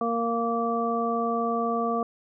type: harmonic tone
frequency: 232 Hz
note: A#3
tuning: 8 cents flat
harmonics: 1 / 2 / 3 / 5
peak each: -29 / -29 / -29 / -29 dBFS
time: 0.01-2.03 s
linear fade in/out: 2 ms
effects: none